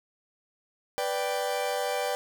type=chord; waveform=40% pulse; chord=G major; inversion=first; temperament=equal; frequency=493.9 / 587.3 / 784 Hz; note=B4 / D5 / G5; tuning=0 / 0 / 0 cents; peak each=-31 dBFS; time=0.98-2.15 s; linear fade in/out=0 ms; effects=none